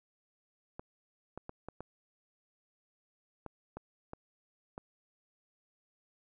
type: clicks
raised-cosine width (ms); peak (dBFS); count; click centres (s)
1; -28; 9; 0.795 / 1.376 / 1.494 / 1.686 / 1.806 / 3.463 / 3.77 / 4.134 / 4.779
effects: none